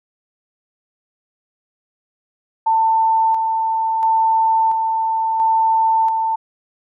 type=tone with tremolo; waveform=sine; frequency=893 Hz; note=A5; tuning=25 cents sharp; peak=-12 dBFS; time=2.66-6.36 s; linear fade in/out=10 ms; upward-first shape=square; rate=0.73 Hz; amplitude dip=35%; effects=none